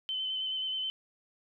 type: tone with vibrato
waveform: sine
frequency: 3058 Hz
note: G7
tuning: 44 cents flat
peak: -31 dBFS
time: 0.09-0.9 s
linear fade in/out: 0 ms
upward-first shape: square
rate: 9.4 Hz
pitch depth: 14 cents each way
effects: none